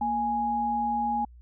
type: tone pair together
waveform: sine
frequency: 233.1 / 830.7 Hz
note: A#3 / G#5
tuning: 0 / 0 cents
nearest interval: octave + minor seventh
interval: 2200 cents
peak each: -32 / -25 dBFS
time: 0.01-1.25 s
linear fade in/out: 5 ms
effects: added 60 Hz sine -47 dBFS peak until 1.41 s